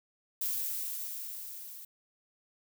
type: noise with level ramp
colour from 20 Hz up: violet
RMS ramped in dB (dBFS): -32 to -47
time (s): 0.41-1.85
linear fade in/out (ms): 5
effects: none